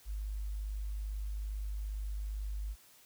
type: tone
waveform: sine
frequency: 51.2 Hz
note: G#1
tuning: 24 cents flat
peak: -35 dBFS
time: 0.05-2.76 s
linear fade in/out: 50 ms
effects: white hiss -61 dBFS RMS until 3.05 s